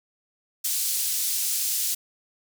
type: band-pass noise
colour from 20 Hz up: white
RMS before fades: -26 dBFS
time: 0.64-1.95 s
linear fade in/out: 10 ms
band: 4700 to 16000 Hz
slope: 12 dB/octave
effects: none